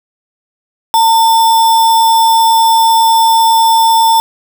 sine tone with sample-and-hold, 904 Hz, A5, 47 cents sharp, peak -5 dBFS, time 0.94-4.2 s, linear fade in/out 0 ms, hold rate 4410 Hz, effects none

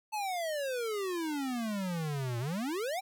square exponential two-way sweep, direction down then up, 880 to 115 to 806 Hz, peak -33 dBFS, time 0.12-3.01 s, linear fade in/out 20 ms, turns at 2.39 s, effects none

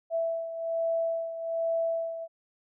sine beating tone pair, 661 / 662.2 Hz, E5 / E5, +5 / +8 cents, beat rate 1.2 Hz, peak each -28 / -34 dBFS, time 0.1-2.28 s, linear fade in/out 50 ms, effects none

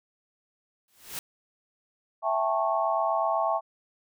white noise with exponential growth, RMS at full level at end -32 dBFS, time 0.88-1.19 s, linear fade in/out 2 ms, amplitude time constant 67 ms
sine chord, A dominant seventh, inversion second, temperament just, 660 / 792 / 880 / 1100 Hz, E5 / G5 / A5 / C#6, +2 / +18 / 0 / -14 cents, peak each -27 / -30 / -30 / -29 dBFS, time 2.22-3.61 s, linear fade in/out 50 ms
effects none

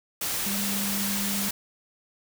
sine tone in noise, 200.1 Hz, G3, 36 cents sharp, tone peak -30 dBFS, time 0.46-1.49 s, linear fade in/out 5 ms, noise white, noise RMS -29 dBFS, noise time 0.21-1.51 s, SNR -4 dB, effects none

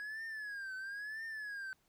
triangle tone with vibrato, 1661.2 Hz, G#6, in tune, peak -39 dBFS, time 0-1.73 s, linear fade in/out 0 ms, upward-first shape triangle, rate 1 Hz, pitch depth 160 cents each way, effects pink hiss -75 dBFS RMS until 1.88 s

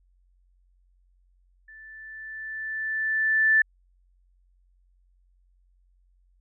sine tone with level ramp, 1760 Hz, A6, in tune, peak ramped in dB -45 to -15 dBFS, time 1.68-3.62 s, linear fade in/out 5 ms, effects added 45 Hz sine -60 dBFS peak until 6.4 s

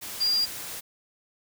sine tone in noise, 4796 Hz, D8, 36 cents sharp, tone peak -21 dBFS, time 0.2-0.46 s, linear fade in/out 20 ms, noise white, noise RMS -37 dBFS, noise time 0.01-0.81 s, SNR +13 dB, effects none

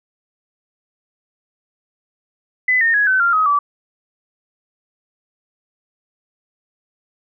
sine tone with pitch steps, 2009 / 1831.7 / 1670 / 1522.5 / 1388.1 / 1265.6 / 1153.9 Hz, B6 / A#6 / G#6 / F#6 / F6 / D#6 / D6, +29 / -31 / +9 / +49 / -11 / +29 / -31 cents, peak -12 dBFS, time 2.68-3.59 s, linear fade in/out 5 ms, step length 130 ms, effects none

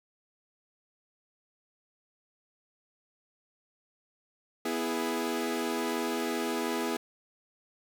sawtooth chord, E major, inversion second, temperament equal, 246.9 / 329.6 / 415.3 Hz, B3 / E4 / G#4, 0 / 0 / 0 cents, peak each -30 dBFS, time 4.65-6.97 s, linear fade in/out 5 ms, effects none

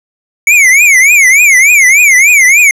square tone with vibrato, 2217 Hz, C#7, in tune, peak -3 dBFS, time 0.47-2.71 s, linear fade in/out 2 ms, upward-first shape triangle, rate 3.4 Hz, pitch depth 220 cents each way, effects low-pass 12000 Hz 12 dB/octave

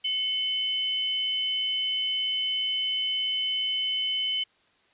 sine tone pair together, 2193 / 3039 Hz, C#7 / F#7, -19 / +46 cents, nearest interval tritone, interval 565 cents, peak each -37 / -25 dBFS, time 0.04-4.44 s, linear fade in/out 10 ms, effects white hiss -64 dBFS RMS until 4.93 s + resampled to 8000 Hz

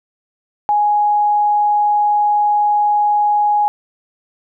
sine tone, 832 Hz, G#5, 3 cents sharp, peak -11 dBFS, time 0.69-3.68 s, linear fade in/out 0 ms, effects none

